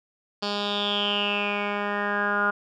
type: tone with low-pass filter sweep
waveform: 10% pulse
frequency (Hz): 204.5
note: G#3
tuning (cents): -26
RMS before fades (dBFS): -26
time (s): 0.42-2.51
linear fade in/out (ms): 10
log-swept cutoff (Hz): 4400 to 1400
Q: 9.4
effects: none